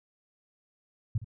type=tone with echo; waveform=sine; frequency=110 Hz; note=A2; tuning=in tune; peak=-24 dBFS; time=1.15-1.18 s; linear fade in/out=5 ms; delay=65 ms; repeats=1; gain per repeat=-13 dB; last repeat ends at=1.245 s; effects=none